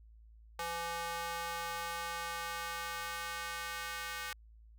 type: tone with high-pass filter sweep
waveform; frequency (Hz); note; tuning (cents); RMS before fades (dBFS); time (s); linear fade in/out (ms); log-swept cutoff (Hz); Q
square; 168.7; E3; +40; -40; 0.59-4.33; 2; 790 to 1500; 1.4
effects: added 55 Hz sine -55 dBFS peak until 4.78 s